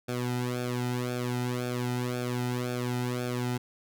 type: tone with flanger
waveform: sawtooth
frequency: 123.47 Hz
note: B2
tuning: in tune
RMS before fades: -31 dBFS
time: 0.08-3.58 s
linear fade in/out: 10 ms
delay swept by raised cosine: 1 to 1.81 ms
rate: 1.9 Hz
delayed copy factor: -0.9
effects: none